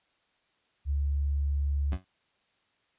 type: tone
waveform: sine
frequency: 71 Hz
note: C#2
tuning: 42 cents sharp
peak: -25 dBFS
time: 0.85-1.98 s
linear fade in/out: 50 ms
type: tone with exponential decay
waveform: 20% pulse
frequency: 92.5 Hz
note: F#2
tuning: in tune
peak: -26 dBFS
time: 1.92-2.05 s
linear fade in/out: 5 ms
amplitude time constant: 27 ms
effects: white hiss -71 dBFS RMS until 2.98 s + resampled to 8000 Hz